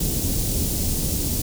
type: band-stop noise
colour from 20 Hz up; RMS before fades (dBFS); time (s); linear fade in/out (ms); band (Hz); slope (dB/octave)
pink; -23; 0-1.42; 5; 300 to 6300; 12
effects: none